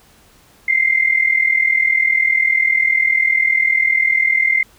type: tone pair together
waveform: sine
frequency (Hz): 2075 / 2115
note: C7 / C7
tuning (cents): -15 / +18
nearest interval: unison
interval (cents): 33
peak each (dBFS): -15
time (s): 0.68-4.63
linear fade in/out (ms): 5
effects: pink hiss -50 dBFS RMS until 4.78 s